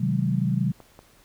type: chord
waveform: sine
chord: Ab dominant seventh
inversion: first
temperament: just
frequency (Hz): 129.78 / 155.74 / 186.89 / 207.7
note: C3 / Eb3 / Gb3 / Ab3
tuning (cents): -14 / +2 / +18 / 0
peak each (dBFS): -25 / -27 / -25 / -30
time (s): 0-0.72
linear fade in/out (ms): 10
type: clicks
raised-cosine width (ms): 1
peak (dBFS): -30 / -30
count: 2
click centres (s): 0.803 / 0.991
effects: pink hiss -57 dBFS RMS until 1.24 s